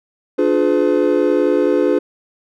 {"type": "chord", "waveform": "triangle", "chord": "D diminished seventh", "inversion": "none", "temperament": "just", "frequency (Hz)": [293.7, 352.4, 422.9, 507.5], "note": ["D4", "F4", "Ab4", "Cb5"], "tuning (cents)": [0, 16, 31, 47], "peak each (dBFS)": -16, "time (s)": [0.38, 1.99], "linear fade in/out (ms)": 10, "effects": []}